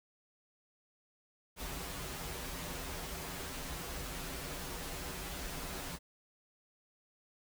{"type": "noise with comb filter", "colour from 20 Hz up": "pink", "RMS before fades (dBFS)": -42, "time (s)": [1.56, 5.99], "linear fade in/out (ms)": 50, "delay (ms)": 9.3, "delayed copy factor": -0.85, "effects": []}